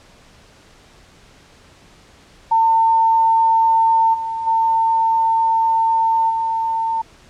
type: tone with level steps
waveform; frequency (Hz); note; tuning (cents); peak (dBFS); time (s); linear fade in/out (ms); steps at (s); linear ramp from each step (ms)
sine; 902; A5; +43; -11 / -21 / -13 / -17; 2.51-7.02; 10; 4.13 / 4.46 / 6.29; 20
effects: pink hiss -48 dBFS RMS until 7.29 s + low-pass 7000 Hz 12 dB/octave